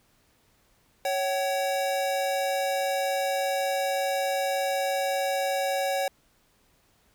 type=tone pair together; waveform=square; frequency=554.4 / 759.8 Hz; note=C#5 / F#5; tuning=0 / +46 cents; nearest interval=perfect fourth; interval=546 cents; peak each=-28 / -29 dBFS; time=1.05-6.08 s; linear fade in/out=2 ms; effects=pink hiss -65 dBFS RMS until 7.14 s